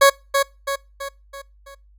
20% pulse tone with echo, 554 Hz, C#5, 1 cent flat, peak -4 dBFS, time 0.01-0.1 s, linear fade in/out 10 ms, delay 330 ms, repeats 5, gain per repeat -6 dB, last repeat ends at 1.75 s, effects noise-tail reverb RT60 0.3 s tail -25 dB re dry + added 50 Hz sine -49 dBFS peak until 1.98 s

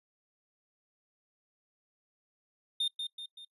triangle tone with echo, 3638 Hz, A#7, 43 cents flat, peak -26 dBFS, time 2.8-2.88 s, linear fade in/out 5 ms, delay 190 ms, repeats 3, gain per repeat -6 dB, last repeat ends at 3.45 s, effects noise-tail reverb RT60 0.1 s tail -19 dB re dry + resampled to 32000 Hz

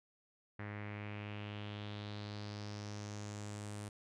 sawtooth tone with low-pass filter sweep, 103.83 Hz, G#2, in tune, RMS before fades -45 dBFS, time 0.59-3.89 s, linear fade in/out 5 ms, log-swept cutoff 1900 to 9200 Hz, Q 3.5, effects none

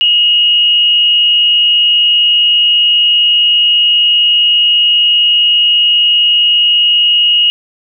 sine tone with frequency modulation, 2875 Hz, F7, 50 cents sharp, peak -6 dBFS, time 0.01-7.5 s, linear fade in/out 0 ms, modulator 239 Hz, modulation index 0.22, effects none

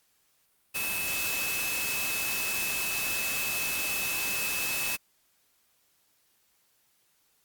sine tone in noise, 2598 Hz, E7, 26 cents flat, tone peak -32 dBFS, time 0.74-4.97 s, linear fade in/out 20 ms, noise white, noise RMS -32 dBFS, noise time 0.74-4.97 s, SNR -3 dB, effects white hiss -69 dBFS RMS until 7.44 s + Opus 48 kbps

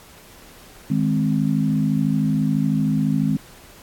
sine chord, Ab major, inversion second, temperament equal, 155.56 / 207.7 / 261.6 Hz, Eb3 / Ab3 / C4, 0 / 0 / 0 cents, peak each -21 / -21 / -22 dBFS, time 0.9-3.37 s, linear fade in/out 5 ms, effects pink hiss -46 dBFS RMS until 3.82 s + AAC 64 kbps

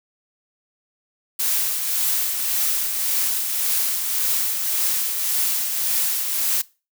blue noise with tremolo, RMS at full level -20 dBFS, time 1.39-6.62 s, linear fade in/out 10 ms, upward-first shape triangle, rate 1.8 Hz, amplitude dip 45%, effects noise-tail reverb RT60 0.3 s tail -21 dB re dry

